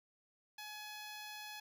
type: tone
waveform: 10% pulse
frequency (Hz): 845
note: G#5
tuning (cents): +30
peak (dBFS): -38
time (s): 0.58-1.6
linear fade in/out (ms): 5
effects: none